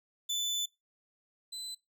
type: tone pair in turn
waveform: 30% pulse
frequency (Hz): 3503 / 4025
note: A7 / B7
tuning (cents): -8 / +32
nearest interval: major second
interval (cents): 240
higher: second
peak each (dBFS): -28 / -36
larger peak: first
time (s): 0.29-0.66 / 1.52-1.75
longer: first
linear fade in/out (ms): 10
effects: noise-tail reverb RT60 0.2 s tail -21 dB re dry